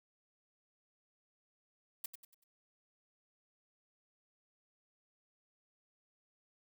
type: noise with echo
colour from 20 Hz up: blue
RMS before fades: -40 dBFS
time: 2.04-2.06 s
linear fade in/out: 5 ms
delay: 95 ms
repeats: 4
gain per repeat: -8 dB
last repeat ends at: 2.44 s
effects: none